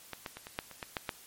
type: clicks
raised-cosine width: 0.3 ms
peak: -22 / -21 / -26 / -27 / -16 / -30 / -21 / -16 / -16 dBFS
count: 9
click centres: 0.133 / 0.262 / 0.37 / 0.469 / 0.589 / 0.713 / 0.828 / 0.968 / 1.092 s
effects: white hiss -54 dBFS RMS until 1.26 s + MP3 64 kbps